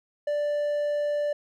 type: tone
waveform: triangle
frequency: 587.3 Hz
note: D5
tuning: in tune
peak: -22 dBFS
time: 0.27-1.33 s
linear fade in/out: 5 ms
effects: none